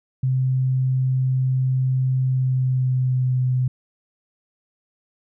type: tone with pitch glide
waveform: sine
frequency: 130 to 127.47 Hz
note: C3 to C3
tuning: -11 to -45 cents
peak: -17 dBFS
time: 0.23-3.68 s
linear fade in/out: 5 ms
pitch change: -34 cents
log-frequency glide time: 2.24-3.4 s
effects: none